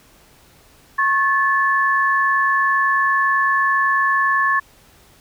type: tone pair together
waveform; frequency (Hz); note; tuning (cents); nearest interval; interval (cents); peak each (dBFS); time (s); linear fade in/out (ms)
sine; 1093 / 1735; C#6 / A6; -25 / -25; minor sixth; 800; -17; 0.98-4.6; 10
effects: pink hiss -51 dBFS RMS until 5.2 s